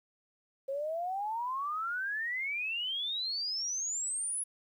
sine exponential sweep, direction up, 532 to 10560 Hz, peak -32 dBFS, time 0.68-4.44 s, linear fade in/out 10 ms, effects 11-bit

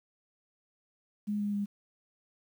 sine tone with pitch steps, 207.7 / 205.3 / 203 Hz, G#3 / G#3 / G#3, 0 / -20 / -39 cents, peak -29 dBFS, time 1.27-1.66 s, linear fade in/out 20 ms, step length 130 ms, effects 10-bit

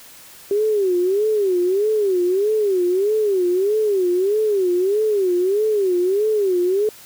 sine tone with vibrato, 392 Hz, G4, in tune, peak -15 dBFS, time 0.51-6.89 s, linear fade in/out 2 ms, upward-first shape sine, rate 1.6 Hz, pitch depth 180 cents each way, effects white hiss -43 dBFS RMS until 7.05 s

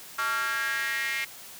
square tone with high-pass filter sweep, 125.4 Hz, B2, 27 cents sharp, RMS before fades -29 dBFS, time 0.18-1.25 s, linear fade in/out 10 ms, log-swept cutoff 1300 to 2100 Hz, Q 5.7, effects white hiss -45 dBFS RMS until 1.59 s + high-pass 80 Hz 12 dB/octave

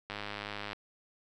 click train, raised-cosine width 0.3 ms, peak -22 dBFS, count 66, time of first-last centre 0.1-0.731 s, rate 103 Hz, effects none

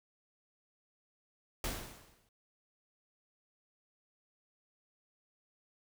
pink noise with exponential decay, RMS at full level -35 dBFS, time 1.64-2.29 s, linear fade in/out 2 ms, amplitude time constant 140 ms, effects none

